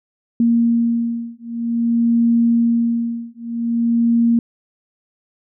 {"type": "beating tone pair", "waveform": "sine", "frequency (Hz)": [233.1, 233.61], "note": ["A#3", "A#3"], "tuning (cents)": [0, 4], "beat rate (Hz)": 0.51, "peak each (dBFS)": -17, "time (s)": [0.4, 4.39], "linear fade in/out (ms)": 2, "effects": []}